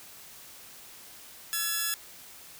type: tone pair together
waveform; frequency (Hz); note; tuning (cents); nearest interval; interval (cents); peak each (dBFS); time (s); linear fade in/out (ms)
5% pulse; 1339 / 1698.3; E6 / G#6; +27 / +38; major third; 411; -23 / -18; 1.53-1.94; 0
effects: white hiss -49 dBFS RMS until 2.59 s